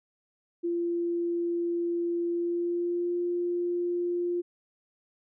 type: tone with pitch glide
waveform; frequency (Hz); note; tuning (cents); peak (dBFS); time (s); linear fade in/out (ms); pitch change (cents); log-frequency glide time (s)
sine; 343.4 to 350.2; F4 to F4; -29 to +5; -26; 0.63-4.42; 20; +34; 2.29-3.16
effects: none